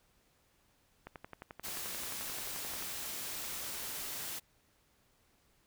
click train, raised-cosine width 0.5 ms, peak -30 dBFS, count 21, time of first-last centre 1.07-2.824 s, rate 11.4 Hz
white noise, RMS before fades -41 dBFS, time 1.63-4.4 s, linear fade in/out 20 ms
effects pink hiss -71 dBFS RMS until 5.66 s

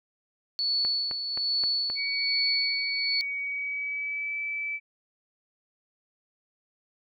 sine tone with tremolo, 4435 Hz, C#8, in tune, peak -23 dBFS, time 0.59-3.21 s, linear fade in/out 0 ms, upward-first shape sine, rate 1.2 Hz, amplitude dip 55%
click train, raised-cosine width 0.5 ms, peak -23 dBFS, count 5, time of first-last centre 0.85-1.9 s, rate 3.81 Hz
sine tone with pitch glide, 2253 to 2311 Hz, C#7 to D7, +28 to -28 cents, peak -29 dBFS, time 1.95-4.8 s, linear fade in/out 50 ms, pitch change +44 cents, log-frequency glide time 3.37-4.37 s
effects none

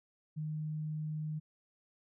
sine tone, 154 Hz, D#3, 17 cents flat, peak -35 dBFS, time 0.36-1.4 s, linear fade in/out 20 ms, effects none

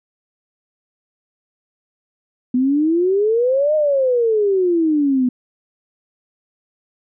sine exponential two-way sweep, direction up then down, 245.6 to 622.3 to 245.6 Hz, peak -13 dBFS, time 2.54-5.29 s, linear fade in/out 5 ms, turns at 3.75 s, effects none

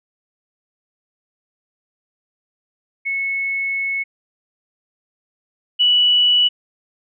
sine tone pair in turn, 2198 / 2950 Hz, C#7 / F#7, -15 / -6 cents, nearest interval perfect fourth, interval 509 cents, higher second, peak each -19 / -11 dBFS, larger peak second, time 3.05-4.04 / 5.79-6.49 s, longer first, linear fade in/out 20 ms, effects none

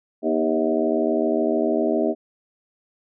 harmonic tone with a mistuned harmonic, 79.9 Hz, D#2, 47 cents sharp, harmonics 3 / 4 / 5 / 6 / 7 / 8 / 9, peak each -25 / -24 / -24 / -35 / -29 / -24 / -34 dBFS, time 0.22-2.15 s, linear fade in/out 50 ms, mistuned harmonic 4, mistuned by -39 cents, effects none

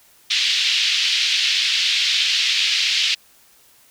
pink band-pass noise, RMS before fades -19 dBFS, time 0.3-3.15 s, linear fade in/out 10 ms, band 2700 to 4600 Hz, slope 24 dB/octave, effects white hiss -53 dBFS RMS until 3.9 s

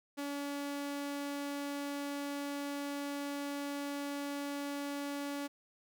sawtooth tone, 284.5 Hz, C#4, 45 cents sharp, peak -33 dBFS, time 0.17-5.48 s, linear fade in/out 20 ms, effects none

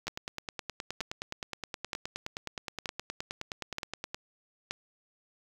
two click trains, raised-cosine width 0.2 ms, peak -18 / -16 dBFS, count 40 / 6, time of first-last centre 0.07-4.145 / 0.08-4.71 s, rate 9.57 / 1.08 Hz, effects high-pass 60 Hz 12 dB/octave + 7-bit

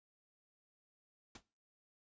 pink noise with exponential decay, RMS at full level -45 dBFS, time 1.35-1.43 s, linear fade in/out 5 ms, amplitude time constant 17 ms, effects noise-tail reverb RT60 0.4 s tail -22 dB re dry + resampled to 16000 Hz

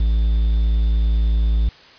triangle tone with quantisation, 55 Hz, A1, in tune, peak -12 dBFS, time 0-1.69 s, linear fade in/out 5 ms, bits 7, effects white hiss -45 dBFS RMS until 1.98 s + resampled to 11025 Hz

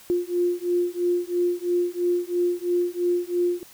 sine beating tone pair, 350.9 / 353.9 Hz, F4 / F4, +8 / +23 cents, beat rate 3 Hz, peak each -24 dBFS, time 0.1-3.63 s, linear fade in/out 0 ms, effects white hiss -49 dBFS RMS until 3.73 s

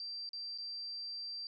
sine tone with dropouts, 4700 Hz, D8, 1 cent sharp, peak -40 dBFS, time 0-1.47 s, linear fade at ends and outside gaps 1 ms, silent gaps 0.291-0.332 / 0.577-0.584 s, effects none

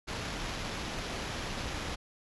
pink noise with sample-and-hold, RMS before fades -37 dBFS, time 0.07-1.96 s, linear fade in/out 20 ms, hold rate 8820 Hz, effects resampled to 24000 Hz

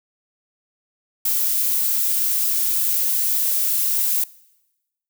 violet noise, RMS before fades -20 dBFS, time 1.25-4.24 s, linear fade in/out 5 ms, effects noise-tail reverb RT60 1.0 s tail -22 dB re dry

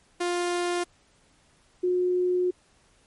sawtooth / sine tone pair in turn, 351.5 / 361.2 Hz, F4 / F#4, +11 / -42 cents, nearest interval unison, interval 47 cents, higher second, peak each -21 / -21 dBFS, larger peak neither, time 0.2-0.84 / 1.83-2.51 s, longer second, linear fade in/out 10 ms, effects pink hiss -62 dBFS RMS until 3.06 s + MP3 48 kbps

